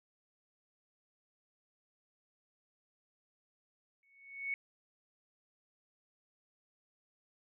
sine tone with exponential growth, 2217 Hz, C#7, in tune, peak -31 dBFS, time 4.03-4.54 s, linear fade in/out 1 ms, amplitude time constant 110 ms, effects none

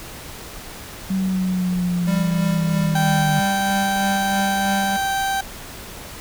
sine linear sweep, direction down, 191.5 to 151.3 Hz, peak -18 dBFS, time 1.1-3.4 s, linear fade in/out 5 ms
square tone with tremolo, 197.7 Hz, G3, 15 cents sharp, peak -21 dBFS, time 2.07-4.97 s, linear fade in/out 10 ms, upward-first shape sine, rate 3.1 Hz, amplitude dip 40%
30% pulse tone, 780 Hz, G5, 9 cents flat, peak -17 dBFS, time 2.95-5.41 s, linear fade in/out 5 ms
effects pink hiss -36 dBFS RMS until 6.2 s

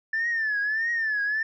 sine tone with vibrato, 1760 Hz, A6, in tune, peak -22 dBFS, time 0.13-1.43 s, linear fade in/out 5 ms, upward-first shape triangle, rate 1.6 Hz, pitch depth 130 cents each way, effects tanh soft clip ceiling -20 dBFS

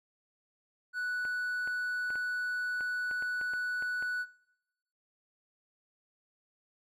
triangle tone, 1480 Hz, F#6, in tune, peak -30 dBFS, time 0.93-4.26 s, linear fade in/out 50 ms
clicks, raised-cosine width 0.5 ms, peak -31 dBFS, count 11, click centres 1.252 / 1.675 / 2.104 / 2.156 / 2.808 / 3.112 / 3.224 / 3.413 / 3.536 / 3.824 / 4.025 s
effects noise-tail reverb RT60 0.9 s tail -20 dB re dry

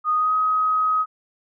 sine tone with pitch glide, 1238 to 1263.3 Hz, D#6 to D#6, -9 to +26 cents, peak -17 dBFS, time 0.04-1.06 s, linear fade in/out 50 ms, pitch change +35 cents, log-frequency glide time 0.15-0.34 s, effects none

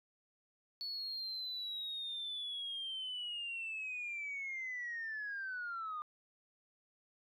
sine linear sweep, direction down, 4435 to 1203 Hz, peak -38 dBFS, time 0.81-6.02 s, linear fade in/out 0 ms, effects tanh soft clip ceiling -35 dBFS

